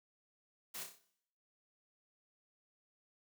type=noise with echo; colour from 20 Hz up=white; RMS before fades=-45 dBFS; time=0.74-0.84 s; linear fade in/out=10 ms; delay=30 ms; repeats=5; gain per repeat=-5 dB; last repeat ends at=0.99 s; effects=noise-tail reverb RT60 0.7 s tail -17 dB re dry + high-pass 200 Hz 12 dB/octave